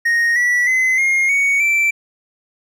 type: tone with pitch steps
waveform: triangle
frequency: 1864.7 / 1950.6 / 2041 / 2135 / 2233 / 2336 Hz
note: A#6 / B6 / C7 / C7 / C#7 / D7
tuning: 0 / -22 / -44 / +34 / +12 / -10 cents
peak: -11 dBFS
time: 0.05-1.91 s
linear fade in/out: 10 ms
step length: 310 ms
effects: none